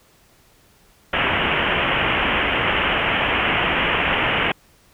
white low-pass noise, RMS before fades -20 dBFS, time 1.13-4.52 s, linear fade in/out 5 ms, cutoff 3100 Hz, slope 96 dB/octave, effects pink hiss -55 dBFS RMS until 4.93 s

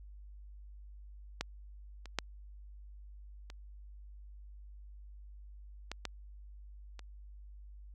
clicks, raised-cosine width 0.2 ms, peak -16 / -30 / -13 / -30 / -21 / -19 / -30 dBFS, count 7, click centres 1.41 / 2.057 / 2.187 / 3.501 / 5.916 / 6.053 / 6.993 s, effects added 50 Hz sine -48 dBFS peak until 7.94 s + MP3 96 kbps

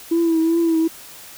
sine tone with vibrato, 329.6 Hz, E4, in tune, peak -13 dBFS, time 0.11-0.88 s, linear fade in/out 10 ms, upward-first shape triangle, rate 2.6 Hz, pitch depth 48 cents each way, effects tanh soft clip ceiling -11 dBFS + white hiss -40 dBFS RMS until 1.37 s

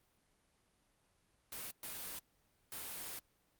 white noise bursts at uneven times, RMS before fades -45 dBFS, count 3, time 1.52-1.71 / 1.83-2.19 / 2.72-3.19 s, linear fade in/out 2 ms, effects pink hiss -75 dBFS RMS until 3.59 s + Opus 32 kbps

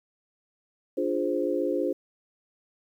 sine chord, D half-diminished seventh, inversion none, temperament equal, 293.7 / 349.2 / 415.3 / 523.3 Hz, D4 / F4 / Ab4 / C5, 0 / 0 / 0 / 0 cents, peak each -30 / -29 / -31 / -29 dBFS, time 0.97-1.93 s, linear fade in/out 10 ms, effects 10-bit

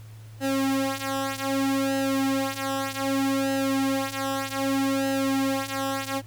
sawtooth tone with flanger, 270.9 Hz, C#4, 40 cents flat, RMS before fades -26 dBFS, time 0.4-6.22 s, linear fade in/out 50 ms, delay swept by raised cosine 0.86 to 4.16 ms, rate 0.64 Hz, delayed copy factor -0.8, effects added 109 Hz sine -41 dBFS peak until 6.26 s + pink hiss -55 dBFS RMS until 6.26 s

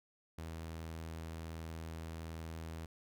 sawtooth tone, 81.3 Hz, E2, 23 cents flat, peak -39 dBFS, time 0.38-2.86 s, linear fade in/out 5 ms, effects none

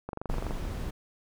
click train, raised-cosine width 1 ms, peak -21 dBFS, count 11, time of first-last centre 0.09-0.508 s, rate 23.9 Hz
brown noise, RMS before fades -33 dBFS, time 0.29-0.91 s, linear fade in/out 10 ms
effects none

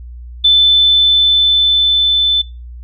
sine tone with level ramp, 3520 Hz, A7, in tune, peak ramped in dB -5 to -9 dBFS, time 0.44-2.42 s, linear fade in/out 10 ms, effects noise-tail reverb RT60 0.3 s tail -24 dB re dry + added 60 Hz sine -28 dBFS peak until 2.83 s

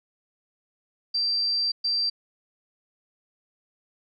sine tone bursts at uneven times, 4699 Hz, D8, in tune, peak -22 dBFS, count 2, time 1.14-1.72 / 1.84-2.1 s, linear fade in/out 10 ms, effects none

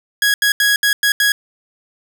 sawtooth tone bursts at uneven times, 1661.2 Hz, G#6, in tune, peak -8 dBFS, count 6, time 0.22-0.34 / 0.42-0.52 / 0.6-0.76 / 0.83-0.93 / 1.03-1.12 / 1.2-1.32 s, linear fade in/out 2 ms, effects none

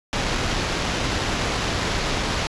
pink noise with sample-and-hold, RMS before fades -24 dBFS, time 0.13-2.47 s, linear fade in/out 0 ms, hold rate 8820 Hz, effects resampled to 22050 Hz

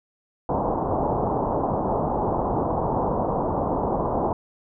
white low-pass noise, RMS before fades -24 dBFS, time 0.49-4.33 s, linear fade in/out 2 ms, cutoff 980 Hz, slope 48 dB/octave, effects none

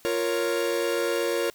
45% pulse chord, Bb minor, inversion second, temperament equal, 349.2 / 466.2 / 554.4 Hz, F4 / Bb4 / Db5, 0 / 0 / 0 cents, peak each -29 / -27 / -29 dBFS, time 0.05-1.5 s, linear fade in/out 0 ms, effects white hiss -55 dBFS RMS until 1.54 s

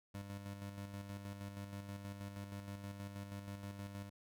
25% pulse tone with tremolo, 100 Hz, G2, 35 cents sharp, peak -40 dBFS, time 0.14-4.1 s, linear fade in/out 10 ms, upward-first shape square, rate 6.3 Hz, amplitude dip 45%, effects none

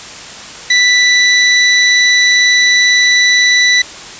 25% pulse tone, 1975.5 Hz, B6, in tune, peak -3 dBFS, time 0.7-3.82 s, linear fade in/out 5 ms, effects white hiss -29 dBFS RMS until 4.19 s + resampled to 16000 Hz

